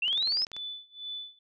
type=linear sweep; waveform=sine; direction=up; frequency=2648 to 5310 Hz; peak=-25 dBFS; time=0.02-0.45 s; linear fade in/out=5 ms
type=click train; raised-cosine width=0.2 ms; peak=-26 dBFS; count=11; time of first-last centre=0.08-0.565 s; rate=20.6 Hz
type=tone with tremolo; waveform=sine; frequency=3489 Hz; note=A7; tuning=15 cents flat; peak=-34 dBFS; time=0.53-1.39 s; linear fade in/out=5 ms; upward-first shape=sine; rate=2.1 Hz; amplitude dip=95%
effects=none